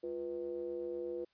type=ring-modulated tone; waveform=triangle; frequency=71 Hz; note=C#2; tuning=42 cents sharp; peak=-32 dBFS; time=0.03-1.25 s; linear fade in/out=10 ms; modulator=422 Hz; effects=white hiss -75 dBFS RMS until 1.33 s + resampled to 11025 Hz